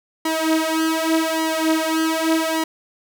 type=tone with flanger; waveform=sawtooth; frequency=320.8 Hz; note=E4; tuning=47 cents flat; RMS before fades=-20 dBFS; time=0.25-2.64 s; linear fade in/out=5 ms; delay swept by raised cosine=0.99 to 5.59 ms; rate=0.85 Hz; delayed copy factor=+0.9; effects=none